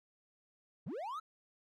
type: linear sweep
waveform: triangle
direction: up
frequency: 110 to 1343 Hz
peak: -37 dBFS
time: 0.86-1.2 s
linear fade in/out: 10 ms
effects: none